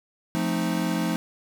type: chord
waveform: square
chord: F dominant seventh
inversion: none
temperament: equal with one note detuned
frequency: 174.61 / 219.2 / 261.6 / 311.1 Hz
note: F3 / A3 / C4 / Eb4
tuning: 0 / -6 / 0 / 0 cents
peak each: -28 / -30 / -33 / -30 dBFS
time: 0.35-1.16 s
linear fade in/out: 0 ms
effects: none